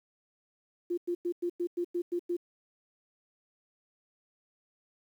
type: tone bursts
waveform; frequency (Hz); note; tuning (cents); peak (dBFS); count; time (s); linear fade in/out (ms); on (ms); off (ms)
sine; 349.2; F4; 0; -28; 9; 0.9-2.368; 10; 76; 98
effects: 10-bit